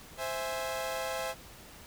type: chord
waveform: sawtooth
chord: C augmented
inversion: none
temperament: equal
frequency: 523.3 / 659.3 / 830.6 Hz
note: C5 / E5 / G#5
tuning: 0 / 0 / 0 cents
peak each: -33 / -33 / -36 dBFS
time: 0.17-1.35 s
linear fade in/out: 50 ms
effects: pink hiss -51 dBFS RMS until 1.86 s